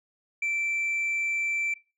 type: tone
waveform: sine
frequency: 2337 Hz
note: D7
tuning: 9 cents flat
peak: -23 dBFS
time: 0.42-1.74 s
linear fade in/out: 5 ms
effects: noise-tail reverb RT60 0.3 s tail -22 dB re dry + tanh soft clip ceiling -24 dBFS